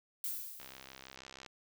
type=noise with exponential decay; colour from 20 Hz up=violet; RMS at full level=-36 dBFS; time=0.24-1.16 s; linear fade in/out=1 ms; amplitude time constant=200 ms
type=click train; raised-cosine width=0.2 ms; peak=-31 dBFS; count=58; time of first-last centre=0.6-1.462 s; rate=66.1 Hz
effects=none